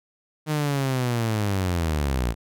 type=linear sweep; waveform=sawtooth; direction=down; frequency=155.56 to 55 Hz; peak=-18 dBFS; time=0.46-2.35 s; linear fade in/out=50 ms; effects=none